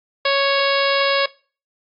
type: harmonic tone with a mistuned harmonic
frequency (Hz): 554.4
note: C#5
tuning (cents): 0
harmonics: 1 / 2 / 3 / 4 / 5 / 6 / 7 / 8 / 9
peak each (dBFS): -19 / -22 / -24 / -25 / -26 / -27 / -27 / -28 / -29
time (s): 0.25-1.26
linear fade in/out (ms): 5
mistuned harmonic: 8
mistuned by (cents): -32
effects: noise-tail reverb RT60 0.4 s tail -22 dB re dry + AAC 48 kbps